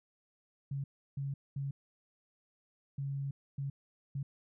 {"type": "tone bursts at uneven times", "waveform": "sine", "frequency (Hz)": 138.59, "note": "C#3", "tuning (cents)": 0, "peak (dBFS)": -34, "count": 6, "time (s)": [[0.71, 0.84], [1.17, 1.34], [1.56, 1.71], [2.98, 3.31], [3.58, 3.7], [4.15, 4.23]], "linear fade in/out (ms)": 5, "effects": []}